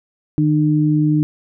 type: tone pair together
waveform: sine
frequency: 153.1 / 302.5 Hz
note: D#3 / D#4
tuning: -28 / -49 cents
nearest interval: octave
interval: 1179 cents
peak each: -15 dBFS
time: 0.38-1.23 s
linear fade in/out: 0 ms
effects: none